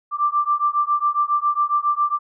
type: beating tone pair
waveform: sine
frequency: 1174.7 / 1182 Hz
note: D6 / D6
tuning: 0 / +11 cents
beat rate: 7.3 Hz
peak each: -20 dBFS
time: 0.11-2.19 s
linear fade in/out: 50 ms
effects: none